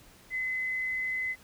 sine tone, 2033 Hz, B6, 50 cents sharp, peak -29 dBFS, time 0.3-1.36 s, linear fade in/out 50 ms, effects pink hiss -56 dBFS RMS until 1.43 s

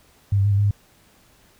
sine tone with pitch steps, 100.3 / 98.4 / 102.5 / 99.2 / 102.3 / 101.7 Hz, G2 / G2 / G#2 / G2 / G#2 / G#2, +40 / +7 / -22 / +21 / -26 / -36 cents, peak -15 dBFS, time 0.32-0.71 s, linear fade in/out 5 ms, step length 65 ms, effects pink hiss -56 dBFS RMS until 1.59 s

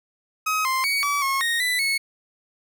30% pulse tone with pitch steps, 1268 / 1047 / 2247 / 1146 / 1086 / 1862 / 1990 / 2197 Hz, D#6 / C6 / C#7 / D6 / C#6 / A#6 / B6 / C#7, +32 / +1 / +23 / -43 / -36 / -2 / +13 / -16 cents, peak -18 dBFS, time 0.46-1.98 s, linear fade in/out 10 ms, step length 190 ms, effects none

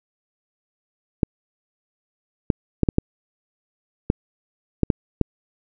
clicks, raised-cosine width 3 ms, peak -3 dBFS, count 9, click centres 1.232 / 2.502 / 2.833 / 2.888 / 2.984 / 4.101 / 4.833 / 4.902 / 5.213 s, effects none

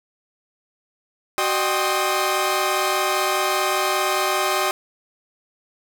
sawtooth tone cluster, 375.6 / 605 / 789 / 1058 / 1255 Hz, F#4 / D#5 / G5 / C6 / D#6, +26 / -49 / +11 / +19 / +15 cents, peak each -22 dBFS, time 1.38-4.71 s, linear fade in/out 0 ms, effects none

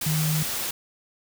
sine tone in noise, 155.56 Hz, D#3, in tune, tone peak -22 dBFS, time 0.06-0.43 s, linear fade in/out 5 ms, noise white, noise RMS -29 dBFS, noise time 0.01-0.71 s, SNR +4 dB, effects none

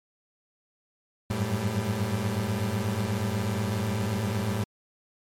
30% pulse tone cluster, 93.7 / 102.1 / 110.3 / 195.4 Hz, F#2 / G#2 / A2 / G3, +22 / -29 / +5 / -5 cents, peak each -32 / -31 / -26 / -30 dBFS, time 1.3-4.64 s, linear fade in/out 5 ms, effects MP3 64 kbps

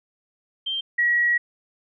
sine tone pair in turn, 3154 / 1914.5 Hz, G7 / A#6, +10 / +46 cents, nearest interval major sixth, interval 864 cents, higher first, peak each -24 / -17 dBFS, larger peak second, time 0.66-0.81 / 0.98-1.38 s, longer second, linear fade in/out 10 ms, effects none

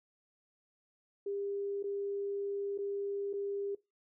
sine tone with dropouts, 400.7 Hz, G4, 38 cents sharp, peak -34 dBFS, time 1.26-3.75 s, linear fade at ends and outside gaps 5 ms, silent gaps 1.828-1.839 / 2.778-2.786 / 3.331-3.336 s, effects noise-tail reverb RT60 0.2 s tail -19 dB re dry

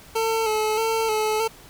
25% pulse tone with vibrato, 440 Hz, A4, in tune, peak -17 dBFS, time 0.15-1.48 s, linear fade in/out 10 ms, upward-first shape square, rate 1.6 Hz, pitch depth 34 cents each way, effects pink hiss -47 dBFS RMS until 1.69 s

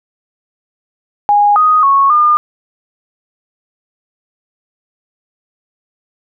sine tone with pitch steps, 823 / 1246 / 1103 / 1210 Hz, G#5 / D#6 / C#6 / D#6, -16 / +2 / -9 / -49 cents, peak -6 dBFS, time 1.29-2.37 s, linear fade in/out 0 ms, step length 270 ms, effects none

